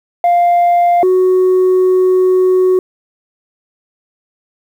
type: tone pair in turn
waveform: sine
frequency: 698.5 / 370 Hz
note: F5 / F#4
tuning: 0 / 0 cents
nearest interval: major seventh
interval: 1100 cents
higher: first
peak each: -5 dBFS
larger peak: neither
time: 0.24-1.03 / 1.03-2.79 s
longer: second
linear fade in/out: 2 ms
effects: tanh soft clip ceiling -6 dBFS + 7-bit